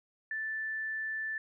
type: tone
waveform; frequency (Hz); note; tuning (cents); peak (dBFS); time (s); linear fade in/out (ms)
sine; 1760; A6; 0; -33; 0.31-1.38; 2
effects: none